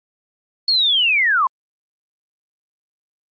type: linear sweep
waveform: sine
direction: down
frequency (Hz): 4412 to 987.8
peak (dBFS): -13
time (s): 0.68-1.47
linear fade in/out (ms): 2
effects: Opus 24 kbps